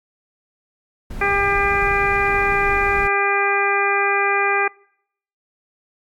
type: noise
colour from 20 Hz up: brown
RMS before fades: -29 dBFS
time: 1.1-3.08 s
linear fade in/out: 10 ms
type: harmonic tone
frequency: 400.1 Hz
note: G4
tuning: 35 cents sharp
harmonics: 1 / 2 / 3 / 4 / 5 / 6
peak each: -23 / -23 / -23 / -23 / -23 / -23 dBFS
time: 1.21-4.68 s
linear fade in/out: 5 ms
effects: noise-tail reverb RT60 0.7 s tail -25 dB re dry + AAC 64 kbps